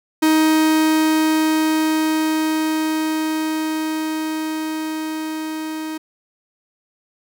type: tone with level ramp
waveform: 45% pulse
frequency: 313.9 Hz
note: D#4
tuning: 15 cents sharp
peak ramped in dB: -12 to -25 dBFS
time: 0.22-5.98 s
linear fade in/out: 10 ms
effects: none